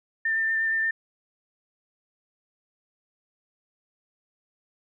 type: tone with vibrato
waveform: sine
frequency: 1793 Hz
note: A6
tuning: 32 cents sharp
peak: -22 dBFS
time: 0.25-0.91 s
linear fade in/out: 5 ms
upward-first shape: sine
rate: 8.5 Hz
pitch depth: 13 cents each way
effects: none